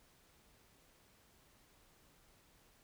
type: silence
effects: pink hiss -68 dBFS RMS until 2.83 s

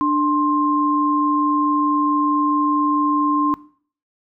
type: tone pair together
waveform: sine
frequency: 295.9 / 1054.5 Hz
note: D4 / C6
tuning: +13 / +13 cents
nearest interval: octave + minor seventh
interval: 2200 cents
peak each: -18 dBFS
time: 0.01-3.54 s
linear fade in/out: 0 ms
effects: noise-tail reverb RT60 0.5 s tail -19 dB re dry

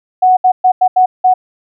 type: tone bursts at uneven times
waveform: sine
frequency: 740 Hz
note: F#5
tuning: in tune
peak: -5 dBFS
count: 6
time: 0.22-0.37 / 0.44-0.52 / 0.64-0.72 / 0.81-0.88 / 0.96-1.06 / 1.24-1.34 s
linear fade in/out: 10 ms
effects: none

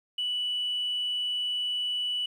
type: tone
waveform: sine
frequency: 2960 Hz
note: F#7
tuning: in tune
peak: -26 dBFS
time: 0.18-2.26 s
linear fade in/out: 5 ms
effects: tanh soft clip ceiling -23 dBFS + 10-bit

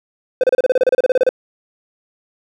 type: tone bursts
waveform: triangle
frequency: 510 Hz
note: C5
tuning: 44 cents flat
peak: -7 dBFS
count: 16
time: 0.41-1.291 s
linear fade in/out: 2 ms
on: 26 ms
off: 31 ms
effects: none

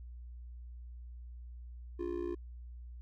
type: tone with amplitude modulation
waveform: triangle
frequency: 349.2 Hz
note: F4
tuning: in tune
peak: -29 dBFS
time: 1.99-2.35 s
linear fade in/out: 10 ms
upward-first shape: sine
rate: 60.2 Hz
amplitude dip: 90%
effects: added 60 Hz sine -45 dBFS peak until 3.01 s

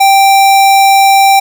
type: tone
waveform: square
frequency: 784 Hz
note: G5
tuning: in tune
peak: -4 dBFS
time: 0-1.4 s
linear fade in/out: 10 ms
effects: none

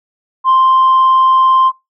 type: tone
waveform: sine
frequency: 1047 Hz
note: C6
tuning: 1 cent sharp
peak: -5 dBFS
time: 0.44-1.72 s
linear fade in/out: 50 ms
effects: noise-tail reverb RT60 0.2 s tail -21 dB re dry + tanh soft clip ceiling -4 dBFS

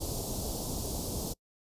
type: band-stop noise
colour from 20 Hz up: pink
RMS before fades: -35 dBFS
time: 0-1.34 s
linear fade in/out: 20 ms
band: 780 to 4400 Hz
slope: 24 dB/octave
effects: noise-tail reverb RT60 0.1 s tail -25 dB re dry + resampled to 32000 Hz

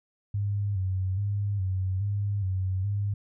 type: tone with vibrato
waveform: sine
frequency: 97.7 Hz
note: G2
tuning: 5 cents flat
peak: -25 dBFS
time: 0.34-3.14 s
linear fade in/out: 5 ms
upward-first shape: square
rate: 1.2 Hz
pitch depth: 66 cents each way
effects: none

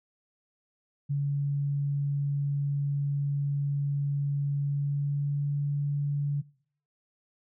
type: tone with pitch glide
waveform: sine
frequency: 142 to 143.57 Hz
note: C#3 to D3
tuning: +42 to -39 cents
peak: -25 dBFS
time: 1.09-6.42 s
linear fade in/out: 20 ms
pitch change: +19 cents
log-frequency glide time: 4.61-5.53 s
effects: noise-tail reverb RT60 0.6 s tail -23 dB re dry

